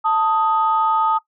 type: tone pair together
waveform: sine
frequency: 885.2 / 1251 Hz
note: A5 / D#6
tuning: +10 / +9 cents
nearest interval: tritone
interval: 599 cents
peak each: -17 dBFS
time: 0.04-1.19 s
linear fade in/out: 20 ms
effects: noise-tail reverb RT60 0.1 s tail -18 dB re dry + tanh soft clip ceiling -7 dBFS